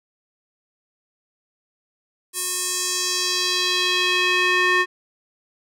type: tone with band-pass filter sweep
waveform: square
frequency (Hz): 363.4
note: F#4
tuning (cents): -31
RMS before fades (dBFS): -21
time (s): 2.33-4.86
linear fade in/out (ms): 50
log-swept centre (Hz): 10000 to 1800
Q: 1.8
effects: none